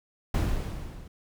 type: noise with level ramp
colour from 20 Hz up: brown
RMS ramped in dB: -23 to -45 dBFS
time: 0.34-1.08 s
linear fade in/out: 5 ms
effects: none